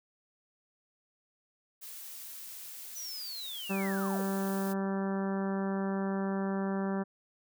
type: noise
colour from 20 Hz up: blue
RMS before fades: -45 dBFS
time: 1.81-4.74 s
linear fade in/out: 20 ms
type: linear sweep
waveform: sine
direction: down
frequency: 6030 to 369.1 Hz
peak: -39 dBFS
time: 2.95-4.23 s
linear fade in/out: 20 ms
type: harmonic tone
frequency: 194.5 Hz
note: G3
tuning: 13 cents flat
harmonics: 1 / 2 / 3 / 4 / 5 / 6 / 7 / 8 / 9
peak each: -31 / -37 / -41 / -43 / -45 / -47 / -48 / -49 / -50 dBFS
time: 3.69-7.04 s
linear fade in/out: 20 ms
effects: none